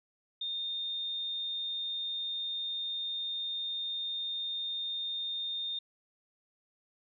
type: tone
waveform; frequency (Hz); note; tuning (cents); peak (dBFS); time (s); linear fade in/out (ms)
sine; 3646; A#7; -39; -33; 0.41-5.79; 5
effects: none